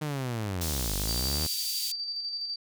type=linear two-way sweep; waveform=sawtooth; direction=down then up; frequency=155.56 to 46.93 to 79.9 Hz; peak=-26 dBFS; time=0.01-1.47 s; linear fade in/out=10 ms; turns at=0.95 s
type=high-pass noise; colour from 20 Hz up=pink; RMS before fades=-34 dBFS; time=0.61-1.92 s; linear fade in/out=5 ms; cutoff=3700 Hz; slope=24 dB/octave
type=tone with tremolo; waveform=sine; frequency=4648 Hz; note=D8; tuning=19 cents flat; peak=-30 dBFS; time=1.08-2.56 s; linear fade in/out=5 ms; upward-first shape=square; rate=12 Hz; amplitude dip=35%
effects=none